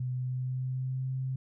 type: tone with pitch glide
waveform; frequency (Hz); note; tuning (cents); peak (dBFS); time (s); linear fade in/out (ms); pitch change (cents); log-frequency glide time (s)
sine; 126.6 to 130.99; B2 to C3; +43 to +2; -30; 0-1.36; 5; +59; 0.13-1.13
effects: none